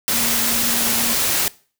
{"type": "tone in noise", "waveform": "sine", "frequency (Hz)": 233.1, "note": "A#3", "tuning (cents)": 0, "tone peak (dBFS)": -28, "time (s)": [0.13, 1.14], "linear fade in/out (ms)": 0, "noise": "white", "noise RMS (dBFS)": -19, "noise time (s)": [0.08, 1.48], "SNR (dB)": -12, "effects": ["noise-tail reverb RT60 0.4 s tail -21 dB re dry"]}